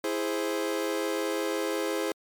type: chord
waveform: 40% pulse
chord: E augmented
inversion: none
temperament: equal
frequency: 329.6 / 415.3 / 523.3 Hz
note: E4 / G#4 / B#4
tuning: 0 / 0 / 0 cents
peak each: -31 dBFS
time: 0.04-2.12 s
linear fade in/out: 2 ms
effects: MP3 96 kbps